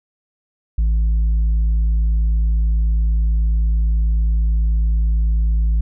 sine tone with tanh clipping, 54.6 Hz, A1, 13 cents flat, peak -14 dBFS, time 0.78-5.81 s, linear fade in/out 5 ms, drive 3 dB, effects none

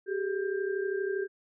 sine tone cluster, 385.2 / 417.7 / 1588 Hz, G4 / G#4 / G6, -30 / +10 / +22 cents, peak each -30 / -34 / -39 dBFS, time 0.06-1.28 s, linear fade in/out 50 ms, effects none

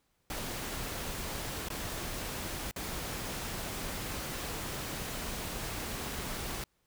pink noise with dropouts, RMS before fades -38 dBFS, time 0.3-6.64 s, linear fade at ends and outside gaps 2 ms, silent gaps 1.686-1.702 / 2.712-2.761 s, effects pink hiss -75 dBFS RMS until 6.86 s

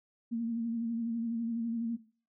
sine tone with vibrato, 230.9 Hz, A#3, 16 cents flat, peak -30 dBFS, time 0.31-1.97 s, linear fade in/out 20 ms, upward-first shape sine, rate 12 Hz, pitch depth 34 cents each way, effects noise-tail reverb RT60 0.4 s tail -17 dB re dry

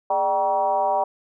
sine tone with frequency modulation, 775 Hz, G5, 20 cents flat, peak -18 dBFS, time 0.1-1.04 s, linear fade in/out 5 ms, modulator 179 Hz, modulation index 1.2, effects none

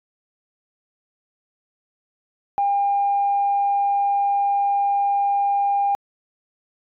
sine tone, 803 Hz, G5, 41 cents sharp, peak -16 dBFS, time 2.58-5.95 s, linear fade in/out 0 ms, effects tanh soft clip ceiling -12 dBFS

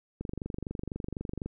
click train, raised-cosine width 3 ms, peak -22 dBFS, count 31, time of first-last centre 0.21-1.46 s, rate 24 Hz, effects none

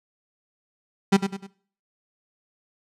35% pulse tone with echo, 196 Hz, G3, in tune, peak -12 dBFS, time 1.12-1.17 s, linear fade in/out 10 ms, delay 100 ms, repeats 3, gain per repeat -8 dB, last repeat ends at 1.47 s, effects noise-tail reverb RT60 0.5 s tail -19 dB re dry + low-pass 8000 Hz 12 dB/octave

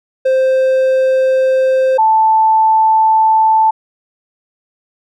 triangle / sine tone pair in turn, 523.3 / 880.1 Hz, C5 / A5, 0 / 0 cents, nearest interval major sixth, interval 900 cents, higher second, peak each -7 dBFS, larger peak neither, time 0.25-1.98 / 1.98-3.71 s, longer neither, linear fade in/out 10 ms, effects none

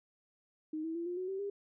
sine tone with pitch steps, 311.1 / 324.7 / 338.9 / 353.7 / 369.1 / 385.2 / 402.1 Hz, D#4 / E4 / E4 / F4 / F#4 / G4 / G4, 0 / -26 / +48 / +22 / -4 / -30 / +44 cents, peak -35 dBFS, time 0.73-1.5 s, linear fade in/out 5 ms, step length 110 ms, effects none

